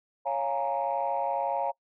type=chord; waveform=sine; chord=Bb minor seventh; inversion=first; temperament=equal; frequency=554.4 / 698.5 / 830.6 / 932.3 Hz; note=Db5 / F5 / Ab5 / Bb5; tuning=0 / 0 / 0 / 0 cents; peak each=-31 dBFS; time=0.25-1.72 s; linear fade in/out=20 ms; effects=noise-tail reverb RT60 0.1 s tail -24 dB re dry + tanh soft clip ceiling -19 dBFS